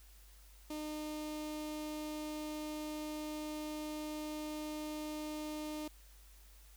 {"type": "tone with notch filter", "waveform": "sawtooth", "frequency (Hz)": 304.6, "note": "D#4", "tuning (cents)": -37, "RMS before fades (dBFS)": -42, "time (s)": [0.7, 5.88], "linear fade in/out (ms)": 5, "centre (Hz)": 1600, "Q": 1.5, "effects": ["added 50 Hz sine -57 dBFS peak until 6.76 s", "white hiss -64 dBFS RMS until 6.76 s"]}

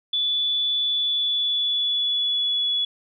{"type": "tone with pitch glide", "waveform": "sine", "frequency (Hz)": [3461, 3398], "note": ["A7", "G#7"], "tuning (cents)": [-29, 39], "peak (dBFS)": -20, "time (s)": [0.13, 2.85], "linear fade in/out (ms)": 5, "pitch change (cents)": -32, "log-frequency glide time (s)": [0.8, 2.72], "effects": []}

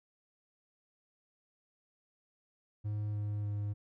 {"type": "tone with pitch steps", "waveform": "triangle", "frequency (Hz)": [105, 104.03, 103.08], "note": ["G#2", "G#2", "G#2"], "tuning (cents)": [19, 3, -12], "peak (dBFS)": -31, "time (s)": [2.84, 3.74], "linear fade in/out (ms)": 20, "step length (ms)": 300, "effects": []}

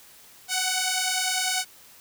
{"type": "beating tone pair", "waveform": "5% pulse", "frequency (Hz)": [740, 750], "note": ["F#5", "F#5"], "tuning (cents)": [0, 23], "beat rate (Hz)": 10, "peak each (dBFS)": -15, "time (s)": [0.48, 1.65], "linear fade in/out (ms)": 50, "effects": ["white hiss -51 dBFS RMS until 2 s"]}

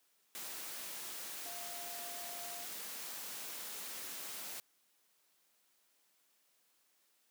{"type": "tone in noise", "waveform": "sine", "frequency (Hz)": 698.5, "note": "F5", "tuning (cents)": 0, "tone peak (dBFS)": -50, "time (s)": [1.46, 2.65], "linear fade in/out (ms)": 0, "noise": "white", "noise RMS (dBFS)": -45, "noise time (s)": [0.35, 4.6], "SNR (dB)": -8, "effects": ["white hiss -74 dBFS RMS until 7.3 s", "high-pass 200 Hz 12 dB/octave"]}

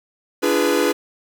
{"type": "chord", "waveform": "45% pulse", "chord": "D diminished seventh", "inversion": "none", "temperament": "equal with one note detuned", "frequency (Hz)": [293.7, 342, 415.3, 493.9], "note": ["D4", "F4", "Ab4", "Cb5"], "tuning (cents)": [0, -36, 0, 0], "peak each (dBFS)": [-22, -22, -21, -21], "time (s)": [0.42, 0.93], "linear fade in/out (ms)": 20, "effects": ["8-bit"]}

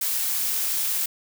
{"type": "noise", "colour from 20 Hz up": "blue", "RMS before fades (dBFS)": -25, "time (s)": [0.01, 1.06], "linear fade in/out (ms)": 5, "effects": []}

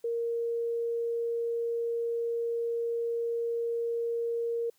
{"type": "tone", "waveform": "sine", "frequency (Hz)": 466.2, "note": "A#4", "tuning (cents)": 0, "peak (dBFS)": -28, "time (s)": [0.04, 4.7], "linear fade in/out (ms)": 5, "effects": ["white hiss -69 dBFS RMS until 4.78 s", "high-pass 80 Hz 12 dB/octave"]}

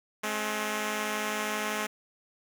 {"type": "tone pair together", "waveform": "5% pulse", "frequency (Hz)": [212.8, 267.9], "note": ["G#3", "C4"], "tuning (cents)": [42, 41], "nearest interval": "major third", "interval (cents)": 399, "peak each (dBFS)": [-19, -25], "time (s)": [0.23, 1.87], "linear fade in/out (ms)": 10, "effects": []}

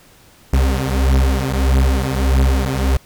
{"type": "beating tone pair", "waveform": "40% pulse", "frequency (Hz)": [65.41, 67.01], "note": ["C2", "C2"], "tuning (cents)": [0, 42], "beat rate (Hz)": 1.6, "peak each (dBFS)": -15, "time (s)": [0.53, 2.97], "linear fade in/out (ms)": 5, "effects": ["pink hiss -48 dBFS RMS until 3.05 s"]}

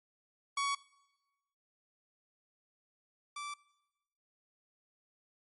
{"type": "tone pair in turn", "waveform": "sawtooth", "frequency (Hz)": [1122, 1165.5], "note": ["C#6", "D6"], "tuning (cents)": [21, -14], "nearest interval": "minor second", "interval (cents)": 65, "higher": "second", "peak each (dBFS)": [-27, -36], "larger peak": "first", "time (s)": [[0.57, 0.75], [3.36, 3.54]], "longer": "neither", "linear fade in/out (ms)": 5, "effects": ["noise-tail reverb RT60 1.0 s tail -21 dB re dry", "MP3 48 kbps"]}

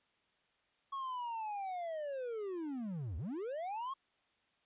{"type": "linear two-way sweep", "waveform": "triangle", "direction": "down then up", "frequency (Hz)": [1108.7, 69.5, 1108.7], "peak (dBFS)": -36, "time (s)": [0.92, 3.94], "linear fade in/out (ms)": 10, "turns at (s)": 3.17, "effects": ["white hiss -75 dBFS RMS until 4.65 s", "resampled to 8000 Hz"]}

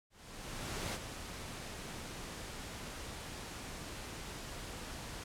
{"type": "noise with ADSR envelope", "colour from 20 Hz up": "pink", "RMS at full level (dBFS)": -38, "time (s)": [0.1, 5.24], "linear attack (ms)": 840, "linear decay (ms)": 38, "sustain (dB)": -7, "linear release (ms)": 7, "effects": ["low-pass 10000 Hz 12 dB/octave"]}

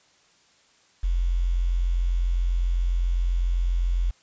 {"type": "tone with quantisation", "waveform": "sine", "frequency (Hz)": 43.78, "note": "F1", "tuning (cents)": 5, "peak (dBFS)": -20, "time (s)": [1.03, 4.11], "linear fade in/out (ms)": 10, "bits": 8, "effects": ["white hiss -60 dBFS RMS until 4.22 s", "resampled to 16000 Hz"]}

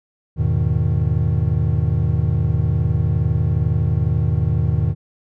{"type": "chord", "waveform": "triangle", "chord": "E major seventh", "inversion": "none", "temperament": "equal with one note detuned", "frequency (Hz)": [81.46, 103.83, 123.47, 155.56], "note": ["E2", "G#2", "B2", "D#3"], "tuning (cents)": [-20, 0, 0, 0], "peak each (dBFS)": -19, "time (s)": [0.36, 4.95], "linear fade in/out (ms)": 50, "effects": []}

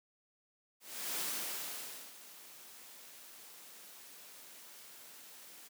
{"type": "noise with ADSR envelope", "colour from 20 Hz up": "white", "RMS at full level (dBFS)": -37, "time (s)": [0.8, 5.69], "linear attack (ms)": 370, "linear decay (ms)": 950, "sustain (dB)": -17, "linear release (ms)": 22, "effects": ["high-pass 200 Hz 12 dB/octave"]}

